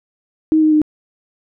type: tone with pitch steps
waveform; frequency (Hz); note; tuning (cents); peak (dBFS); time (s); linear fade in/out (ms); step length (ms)
sine; 314.2 / 310.1 / 305.2; D#4 / D#4 / D#4; +17 / -6 / -33; -9; 0.52-0.817; 0; 99
effects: none